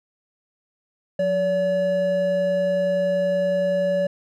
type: tone pair together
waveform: triangle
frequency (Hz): 180.12 / 571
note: F#3 / D5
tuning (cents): -46 / -49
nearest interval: octave + minor sixth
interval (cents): 1997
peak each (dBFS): -26 / -17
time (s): 1.19-4.07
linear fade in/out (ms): 5
effects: none